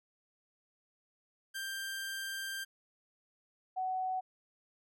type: tone pair in turn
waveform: sawtooth / sine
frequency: 1581 / 747.8 Hz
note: G6 / F#5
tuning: +14 / +18 cents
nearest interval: octave + minor second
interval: 1296 cents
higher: first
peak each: -34 / -32 dBFS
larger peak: second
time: 1.54-2.65 / 3.76-4.21 s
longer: first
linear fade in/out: 20 ms
effects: none